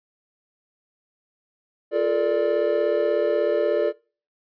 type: chord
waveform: triangle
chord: Bb major seventh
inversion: second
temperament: equal with one note detuned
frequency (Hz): 349.2 / 429.7 / 466.2 / 587.3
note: F4 / A4 / Bb4 / D5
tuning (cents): 0 / -41 / 0 / 0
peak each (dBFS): -25 / -22 / -25 / -20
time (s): 1.91-3.93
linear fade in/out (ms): 50
effects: noise-tail reverb RT60 0.4 s tail -24 dB re dry + resampled to 11025 Hz